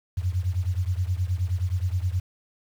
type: beating tone pair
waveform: sine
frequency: 87.31 / 96.81 Hz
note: F2 / G2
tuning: 0 / -21 cents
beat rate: 9.5 Hz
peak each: -25 / -27 dBFS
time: 0.17-2.2 s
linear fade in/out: 10 ms
effects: 8-bit